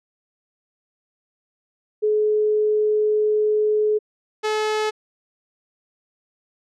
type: tone pair in turn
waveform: sine / sawtooth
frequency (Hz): 425.5 / 429.7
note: G#4 / A4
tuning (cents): +42 / -41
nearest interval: unison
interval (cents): 17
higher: second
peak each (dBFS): -16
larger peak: neither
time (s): 2.02-3.99 / 4.43-4.91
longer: first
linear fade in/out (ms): 20
effects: low-pass 6000 Hz 12 dB/octave